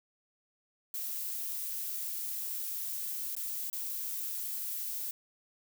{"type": "noise with dropouts", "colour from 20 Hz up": "violet", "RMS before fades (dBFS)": -37, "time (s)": [0.94, 5.11], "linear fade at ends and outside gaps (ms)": 2, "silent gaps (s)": [[3.352, 3.365], [3.7, 3.729]], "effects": []}